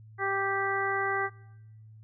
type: harmonic tone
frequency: 392 Hz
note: G4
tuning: in tune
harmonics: 1 / 2 / 3 / 4 / 5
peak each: -33 / -33 / -33 / -33 / -33 dBFS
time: 0.18-1.3 s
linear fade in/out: 50 ms
effects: noise-tail reverb RT60 1.0 s tail -24 dB re dry + added 109 Hz sine -48 dBFS peak until 2.03 s